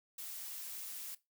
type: noise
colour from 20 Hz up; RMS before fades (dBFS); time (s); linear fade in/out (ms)
blue; -45; 0.18-1.15; 5
effects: noise-tail reverb RT60 0.2 s tail -17 dB re dry